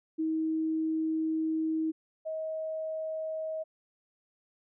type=tone pair in turn; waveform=sine; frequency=318.1 / 634 Hz; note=D#4 / D#5; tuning=+38 / +32 cents; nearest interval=octave; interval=1194 cents; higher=second; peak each=-27 / -32 dBFS; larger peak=first; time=0.18-1.92 / 2.25-3.64 s; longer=first; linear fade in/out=20 ms; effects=none